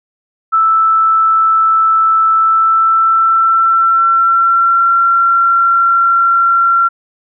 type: tone with pitch glide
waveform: sine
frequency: 1318.5 to 1366.6 Hz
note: E6 to F6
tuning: 0 to -38 cents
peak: -7 dBFS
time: 0.52-6.89 s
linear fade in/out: 20 ms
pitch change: +62 cents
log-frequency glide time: 2.33-4.97 s
effects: none